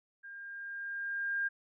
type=tone with level ramp; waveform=sine; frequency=1606 Hz; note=G6; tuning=41 cents sharp; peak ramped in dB=-45 to -29 dBFS; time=0.23-1.49 s; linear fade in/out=20 ms; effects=none